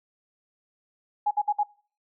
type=tone bursts; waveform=sine; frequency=831 Hz; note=G#5; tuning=1 cent sharp; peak=-20 dBFS; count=4; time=1.26-1.635 s; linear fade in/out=10 ms; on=51 ms; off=57 ms; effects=noise-tail reverb RT60 0.4 s tail -21 dB re dry